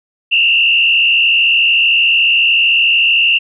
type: tone with frequency modulation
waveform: sine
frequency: 2756 Hz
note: F7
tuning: 24 cents flat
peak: -8 dBFS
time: 0.31-3.39 s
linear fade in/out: 20 ms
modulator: 73.6 Hz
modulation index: 1.5
effects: none